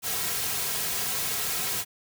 white noise with comb filter, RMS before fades -29 dBFS, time 0.02-1.85 s, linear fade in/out 50 ms, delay 3.4 ms, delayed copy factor -0.55, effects none

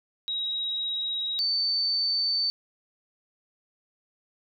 sine tone pair in turn, 3821 / 4544 Hz, A#7 / C#8, +42 / +42 cents, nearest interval minor third, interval 300 cents, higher second, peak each -27 / -23 dBFS, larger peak second, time 0.28-1.39 / 1.39-2.5 s, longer neither, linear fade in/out 0 ms, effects none

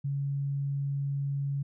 sine tone, 140 Hz, C#3, 18 cents sharp, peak -28 dBFS, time 0.04-1.63 s, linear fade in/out 10 ms, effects none

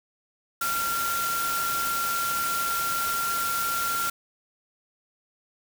sine tone in noise, 1377 Hz, F6, 25 cents flat, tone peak -26 dBFS, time 0.61-4.1 s, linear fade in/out 5 ms, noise white, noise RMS -31 dBFS, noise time 0.61-4.1 s, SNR +2 dB, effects none

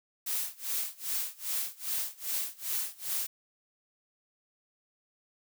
blue noise with tremolo, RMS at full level -31 dBFS, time 0.26-3.27 s, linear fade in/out 10 ms, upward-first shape sine, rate 2.5 Hz, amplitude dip 95%, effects none

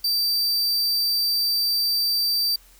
45% pulse tone, 4659 Hz, D8, 15 cents flat, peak -19 dBFS, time 0.04-2.56 s, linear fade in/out 5 ms, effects added 43 Hz sine -53 dBFS peak until 2.79 s + white hiss -54 dBFS RMS until 2.79 s

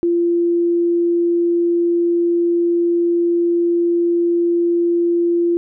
sine tone, 343.5 Hz, F4, 29 cents flat, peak -13 dBFS, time 0.03-5.57 s, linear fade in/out 0 ms, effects none

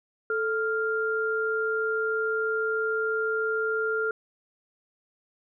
sine tone pair together, 440 / 1396.9 Hz, A4 / F6, 0 / 0 cents, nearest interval octave + minor sixth, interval 2000 cents, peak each -27 dBFS, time 0.3-4.11 s, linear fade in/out 2 ms, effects none

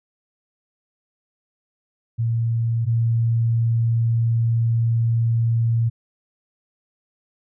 sine tone pair in turn, 115.4 / 115.4 Hz, A#2 / A#2, -17 / -17 cents, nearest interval unison, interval 0 cents, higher neither, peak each -18 / -16 dBFS, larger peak second, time 2.18-2.86 / 2.86-5.9 s, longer second, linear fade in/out 20 ms, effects none

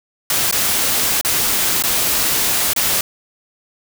white noise with dropouts, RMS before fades -17 dBFS, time 0.3-3.01 s, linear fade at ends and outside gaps 2 ms, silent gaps 0.512-0.525 / 1.212-1.248 / 1.824-1.837 / 2.734-2.762 s, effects none

